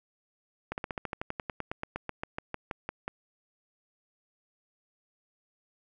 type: slowing click train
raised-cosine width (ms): 0.5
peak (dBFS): -18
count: 22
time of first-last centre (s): 0.72-3.08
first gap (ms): 59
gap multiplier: 1.06
effects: none